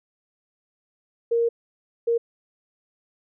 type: tone bursts at uneven times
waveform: sine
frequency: 466.2 Hz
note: A#4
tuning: in tune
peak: -18 dBFS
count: 2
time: 1.31-1.49 / 2.07-2.18 s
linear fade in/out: 10 ms
effects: none